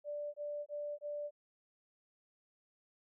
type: tone bursts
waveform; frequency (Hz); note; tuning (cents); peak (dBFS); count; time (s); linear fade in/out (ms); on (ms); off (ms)
sine; 587.3; D5; 0; -38; 4; 0.04-1.309; 50; 300; 23
effects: none